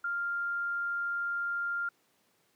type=tone; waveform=sine; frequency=1396.9 Hz; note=F6; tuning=in tune; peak=-30 dBFS; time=0.04-1.89 s; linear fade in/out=5 ms; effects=pink hiss -70 dBFS RMS until 2.55 s + high-pass 200 Hz 12 dB/octave